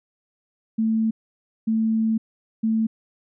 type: tone bursts at uneven times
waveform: sine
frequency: 222.1 Hz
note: A3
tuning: 16 cents sharp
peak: -18 dBFS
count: 3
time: 0.78-1.11 / 1.67-2.18 / 2.63-2.87 s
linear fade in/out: 10 ms
effects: none